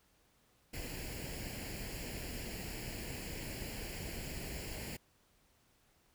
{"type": "noise with comb filter", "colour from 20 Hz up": "pink", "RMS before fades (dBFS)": -43, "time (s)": [0.73, 4.97], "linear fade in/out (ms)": 10, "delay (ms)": 0.41, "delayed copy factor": 0.7, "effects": ["pink hiss -71 dBFS RMS until 6.14 s"]}